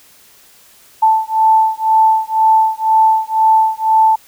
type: beating tone pair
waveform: sine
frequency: 880 / 882 Hz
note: A5 / A5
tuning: 0 / +4 cents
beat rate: 2 Hz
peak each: -12 dBFS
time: 1.02-4.16 s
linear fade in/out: 10 ms
effects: white hiss -46 dBFS RMS until 4.27 s